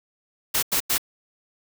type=noise bursts; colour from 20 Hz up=white; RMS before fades=-22 dBFS; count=3; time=0.54-0.981 s; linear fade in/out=10 ms; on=87 ms; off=90 ms; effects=none